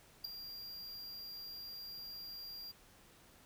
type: tone with ADSR envelope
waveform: square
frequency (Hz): 4769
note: D8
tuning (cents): +26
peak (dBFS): -34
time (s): 0.24-2.72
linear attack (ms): 10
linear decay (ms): 4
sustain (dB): -12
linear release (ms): 13
effects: pink hiss -63 dBFS RMS until 3.45 s